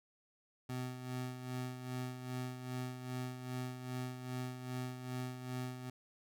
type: tone with tremolo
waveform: 25% pulse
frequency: 126.6 Hz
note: B2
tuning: 43 cents sharp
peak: -34 dBFS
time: 0.69-5.9 s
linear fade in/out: 5 ms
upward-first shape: sine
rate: 2.5 Hz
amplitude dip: 60%
effects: none